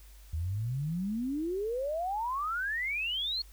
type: exponential sweep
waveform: sine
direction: up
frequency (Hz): 75.9 to 4375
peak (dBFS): -30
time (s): 0.33-3.42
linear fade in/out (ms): 5
effects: added 50 Hz sine -50 dBFS peak until 3.52 s + white hiss -60 dBFS RMS until 3.52 s